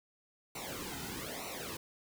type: noise with flanger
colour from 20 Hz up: pink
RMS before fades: -42 dBFS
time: 0.55-1.77 s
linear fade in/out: 5 ms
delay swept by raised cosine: 0.6 to 1.8 ms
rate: 1.1 Hz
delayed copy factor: -0.85
effects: none